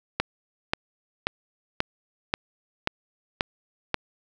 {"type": "click train", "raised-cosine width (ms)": 0.3, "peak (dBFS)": -6, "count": 8, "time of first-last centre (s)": [0.2, 3.943], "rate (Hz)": 1.87, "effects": []}